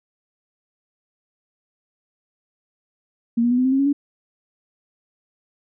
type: tone with pitch steps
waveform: sine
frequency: 233.1 / 239.9 / 247 / 254.2 / 261.6 / 269.3 / 277.2 / 285.3 Hz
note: A#3 / A#3 / B3 / C4 / C4 / C#4 / C#4 / C#4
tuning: 0 / +50 / 0 / -50 / 0 / -50 / 0 / +50 cents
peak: -15 dBFS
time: 3.37-3.93 s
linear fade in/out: 10 ms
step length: 70 ms
effects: none